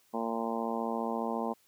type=harmonic tone; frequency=114.6 Hz; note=A#2; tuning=29 cents flat; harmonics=2 / 3 / 4 / 5 / 6 / 7 / 8 / 9; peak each=-35 / -41 / -38 / -40 / -40 / -39 / -40 / -41 dBFS; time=0.13-1.54 s; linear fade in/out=20 ms; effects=white hiss -67 dBFS RMS until 1.67 s + high-pass 60 Hz 12 dB/octave